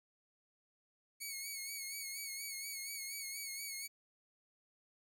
10% pulse tone with vibrato, 2213 Hz, C#7, 3 cents flat, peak -33 dBFS, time 1.2-3.88 s, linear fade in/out 20 ms, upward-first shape sine, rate 4.2 Hz, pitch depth 51 cents each way, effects 12-bit

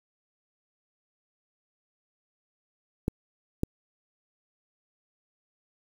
clicks, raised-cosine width 3 ms, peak -12 dBFS, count 2, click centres 3.081 / 3.634 s, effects 7-bit

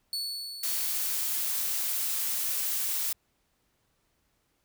40% pulse tone with exponential decay, 4435 Hz, C#8, in tune, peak -28 dBFS, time 0.13-2.02 s, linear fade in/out 1 ms, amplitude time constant 410 ms
blue noise, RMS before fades -30 dBFS, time 0.63-3.13 s, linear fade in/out 5 ms
effects pink hiss -73 dBFS RMS until 4.64 s

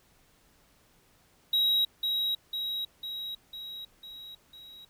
triangle tone with echo, 3833 Hz, A#7, 47 cents sharp, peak -21 dBFS, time 1.53-1.85 s, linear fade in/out 5 ms, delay 500 ms, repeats 6, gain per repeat -4 dB, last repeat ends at 4.85 s, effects pink hiss -64 dBFS RMS until 4.89 s

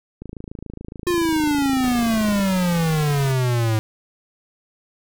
click train, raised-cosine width 3 ms, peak -20 dBFS, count 60, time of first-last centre 0.22-2.397 s, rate 27.1 Hz
square exponential sweep, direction down, 356.9 to 107.9 Hz, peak -18 dBFS, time 1.07-3.79 s, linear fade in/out 0 ms
pink noise, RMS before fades -34 dBFS, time 1.82-3.33 s, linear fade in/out 20 ms
effects none

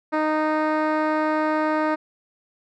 10% pulse tone with low-pass filter, 309.1 Hz, D#4, 11 cents flat, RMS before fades -22 dBFS, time 0.12-1.96 s, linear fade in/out 20 ms, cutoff 1600 Hz, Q 0.56, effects none

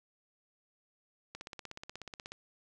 click train, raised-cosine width 0.2 ms, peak -26 dBFS, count 17, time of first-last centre 1.35-2.32 s, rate 16.5 Hz, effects none

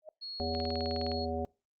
sine tone with exponential growth, 622.3 Hz, D#5, in tune, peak -39 dBFS, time 0.02-0.09 s, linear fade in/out 2 ms, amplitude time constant 15 ms
sine tone, 4319 Hz, C#8, 46 cents flat, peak -39 dBFS, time 0.21-1.26 s, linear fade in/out 20 ms
harmonic tone, 81.2 Hz, E2, 26 cents flat, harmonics 1 / 3 / 5 / 7 / 9, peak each -38 / -38 / -38 / -38 / -38 dBFS, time 0.4-1.45 s, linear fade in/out 0 ms
click train, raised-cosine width 0.3 ms, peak -29 dBFS, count 12, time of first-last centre 0.55-1.117 s, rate 19.4 Hz
effects noise-tail reverb RT60 0.3 s tail -26 dB re dry + Opus 48 kbps

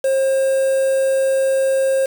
triangle tone with quantisation, 535 Hz, C5, 38 cents sharp, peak -12 dBFS, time 0.04-2.06 s, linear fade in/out 5 ms, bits 5, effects none

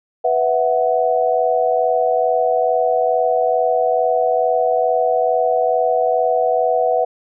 sine chord, B suspended fourth, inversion none, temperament just, 493.9 / 658.5 / 740.8 Hz, B4 / E5 / F#5, 0 / -2 / +2 cents, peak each -18 dBFS, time 0.24-7.05 s, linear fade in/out 10 ms, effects none

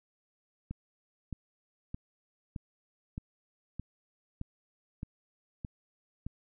click train, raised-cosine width 5 ms, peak -25 dBFS, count 10, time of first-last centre 0.71-6.266 s, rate 1.62 Hz, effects none

